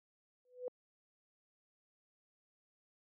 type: tone with exponential growth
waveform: sine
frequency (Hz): 498.6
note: B4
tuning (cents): +16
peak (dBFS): -34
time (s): 0.45-0.68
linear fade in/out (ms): 1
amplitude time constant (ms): 48
effects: high-pass 300 Hz 12 dB/octave